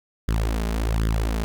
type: tone with flanger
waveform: sawtooth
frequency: 55 Hz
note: A1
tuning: in tune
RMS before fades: -23 dBFS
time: 0.28-1.44 s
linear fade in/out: 0 ms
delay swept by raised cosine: 0.59 to 4.89 ms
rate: 1.3 Hz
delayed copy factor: +0.8
effects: none